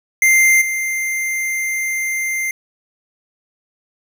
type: tone with level steps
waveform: square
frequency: 2093 Hz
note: C7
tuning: in tune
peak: -10 / -19 dBFS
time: 0.22-2.51 s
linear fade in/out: 2 ms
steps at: 0.61 s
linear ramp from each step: 10 ms
effects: none